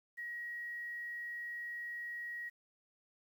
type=tone; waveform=sine; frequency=1900 Hz; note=A#6; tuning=33 cents sharp; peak=-40 dBFS; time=0.17-2.5 s; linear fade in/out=20 ms; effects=11-bit